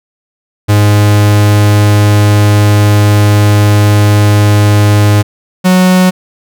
45% pulse tone pair in turn, 103.83 / 183.89 Hz, G#2 / F#3, 0 / -10 cents, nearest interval minor seventh, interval 990 cents, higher second, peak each -4 dBFS, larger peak neither, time 0.68-5.23 / 5.64-6.11 s, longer first, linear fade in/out 20 ms, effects none

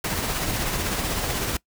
pink noise with tremolo, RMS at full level -25 dBFS, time 0.04-1.57 s, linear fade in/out 5 ms, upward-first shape sine, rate 16 Hz, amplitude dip 30%, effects noise-tail reverb RT60 0.1 s tail -22 dB re dry

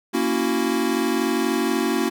square chord, F# dominant seventh, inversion first, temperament equal, 233.1 / 277.2 / 329.6 / 370 Hz, A#3 / C#4 / E4 / F#4, 0 / 0 / 0 / 0 cents, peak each -26 dBFS, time 0.13-2.1 s, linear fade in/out 20 ms, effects none

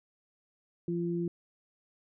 sine tone pair together, 171.9 / 343.8 Hz, F3 / F4, -27 / -27 cents, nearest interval octave, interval 1200 cents, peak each -32 / -32 dBFS, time 0.88-1.28 s, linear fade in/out 2 ms, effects none

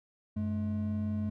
triangle tone pair together, 94.9 / 213 Hz, F#2 / G#3, +44 / +44 cents, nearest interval octave + major second, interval 1400 cents, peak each -32 / -30 dBFS, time 0.36-1.3 s, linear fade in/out 10 ms, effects none

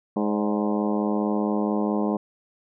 harmonic tone with a mistuned harmonic, 104.6 Hz, G#2, 13 cents sharp, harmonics 2 / 3 / 4 / 5 / 6 / 7 / 8 / 9 / 10, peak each -24 / -28 / -30 / -32 / -34 / -35 / -36 / -37 / -38 dBFS, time 0.16-2.17 s, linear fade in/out 5 ms, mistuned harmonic 6, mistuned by -54 cents, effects none

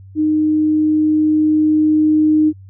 sine tone with level ramp, 307.7 Hz, D#4, 19 cents flat, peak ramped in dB -12 to -9 dBFS, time 0.15-2.53 s, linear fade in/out 50 ms, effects added 96 Hz sine -36 dBFS peak until 2.69 s

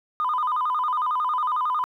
sine tone with vibrato, 1108.7 Hz, C#6, in tune, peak -20 dBFS, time 0.2-1.84 s, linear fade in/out 0 ms, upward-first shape square, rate 11 Hz, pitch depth 170 cents each way, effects tanh soft clip ceiling -17 dBFS + 10-bit

